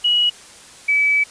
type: tone pair in turn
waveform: sine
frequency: 2914 / 2295 Hz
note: F#7 / D7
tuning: -27 / -40 cents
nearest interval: major third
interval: 413 cents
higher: first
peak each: -13 dBFS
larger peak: neither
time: 0.04-0.3 / 0.88-1.24 s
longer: second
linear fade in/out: 10 ms
effects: white hiss -42 dBFS RMS until 1.3 s + resampled to 22050 Hz